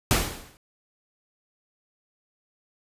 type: noise with exponential decay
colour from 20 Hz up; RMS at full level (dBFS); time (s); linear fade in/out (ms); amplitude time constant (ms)
pink; -18; 0.11-0.57; 0; 100
effects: resampled to 32000 Hz